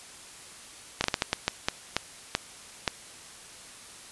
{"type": "slowing click train", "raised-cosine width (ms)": 0.2, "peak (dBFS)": -6, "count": 11, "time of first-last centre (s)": [1.01, 2.878], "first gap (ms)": 31, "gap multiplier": 1.37, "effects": ["white hiss -47 dBFS RMS until 4.11 s", "resampled to 24000 Hz"]}